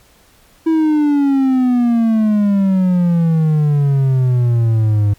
triangle exponential sweep, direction down, 326.7 to 101.1 Hz, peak -8 dBFS, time 0.66-5.14 s, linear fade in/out 10 ms, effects pink hiss -50 dBFS RMS until 5.18 s + MP3 96 kbps

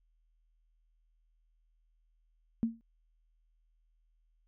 sine tone with exponential decay, 228.3 Hz, A#3, 36 cents flat, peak -23 dBFS, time 2.63-2.81 s, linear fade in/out 0 ms, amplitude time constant 38 ms, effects added 40 Hz sine -68 dBFS peak until 4.47 s

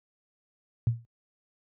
sine tone with exponential decay, 116.3 Hz, A#2, 4 cents flat, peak -17 dBFS, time 0.87-1.05 s, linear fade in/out 0 ms, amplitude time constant 39 ms, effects high-pass 60 Hz 12 dB/octave

